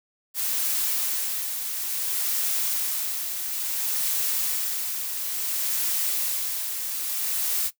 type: noise with tremolo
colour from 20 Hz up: blue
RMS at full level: -25 dBFS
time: 0.34-7.71 s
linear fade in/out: 50 ms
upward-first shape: sine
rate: 0.58 Hz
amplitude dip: 45%
effects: noise-tail reverb RT60 0.1 s tail -17 dB re dry